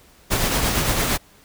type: noise with tremolo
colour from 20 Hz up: pink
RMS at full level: -19 dBFS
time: 0.3-1.18 s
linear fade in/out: 20 ms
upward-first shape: triangle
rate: 8.8 Hz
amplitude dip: 40%
effects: pink hiss -52 dBFS RMS until 1.44 s